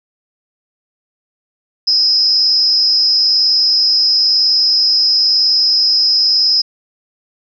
sine tone with amplitude modulation, 5110 Hz, D#8, 45 cents sharp, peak -5 dBFS, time 1.87-6.62 s, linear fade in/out 10 ms, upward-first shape sine, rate 239 Hz, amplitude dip 95%, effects none

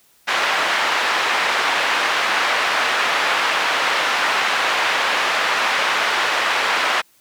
pink band-pass noise, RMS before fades -19 dBFS, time 0.27-7.02 s, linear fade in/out 20 ms, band 940 to 2800 Hz, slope 12 dB/octave, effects white hiss -56 dBFS RMS until 7.2 s

